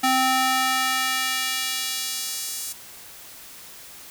square tone with high-pass filter sweep, 260 Hz, C4, 11 cents flat, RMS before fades -24 dBFS, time 0.03-2.73 s, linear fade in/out 10 ms, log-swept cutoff 550 to 7700 Hz, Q 0.87, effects white hiss -43 dBFS RMS until 4.1 s

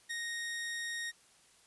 sawtooth tone with ADSR envelope, 1864.7 Hz, A#6, in tune, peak -31 dBFS, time 0.09-1.12 s, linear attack 20 ms, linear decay 5 ms, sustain -2 dB, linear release 29 ms, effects white hiss -64 dBFS RMS until 1.66 s + resampled to 24000 Hz

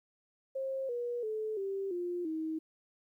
sine tone with pitch steps, 534 / 481.3 / 433.7 / 390.9 / 352.3 / 317.5 Hz, C5 / B4 / A4 / G4 / F4 / D#4, +35 / -45 / -25 / -5 / +15 / +35 cents, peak -33 dBFS, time 0.55-2.59 s, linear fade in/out 10 ms, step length 340 ms, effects 12-bit

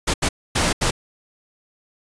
pink noise bursts at uneven times, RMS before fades -19 dBFS, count 4, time 0.07-0.14 / 0.22-0.29 / 0.55-0.73 / 0.81-0.91 s, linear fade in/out 10 ms, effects resampled to 22050 Hz

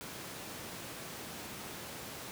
pink high-pass noise, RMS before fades -45 dBFS, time 0.01-2.31 s, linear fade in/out 0 ms, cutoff 120 Hz, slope 12 dB/octave, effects none

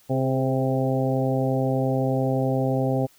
harmonic tone with a mistuned harmonic, 131.6 Hz, C3, 10 cents sharp, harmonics 1 / 2 / 3 / 4 / 5 / 6, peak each -24 / -26 / -30 / -27 / -31 / -32 dBFS, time 0.09-3.07 s, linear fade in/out 20 ms, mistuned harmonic 3, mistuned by +37 cents, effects white hiss -57 dBFS RMS until 3.18 s

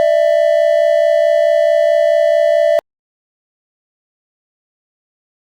triangle tone pair together, 594.7 / 659.3 Hz, D5 / E5, +22 / 0 cents, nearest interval major second, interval 178 cents, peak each -10 dBFS, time 0-2.79 s, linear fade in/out 0 ms, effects Opus 48 kbps

